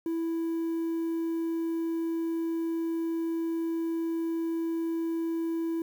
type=tone; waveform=triangle; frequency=330.4 Hz; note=E4; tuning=4 cents sharp; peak=-25 dBFS; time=0.06-5.82 s; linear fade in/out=2 ms; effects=tanh soft clip ceiling -21 dBFS + 9-bit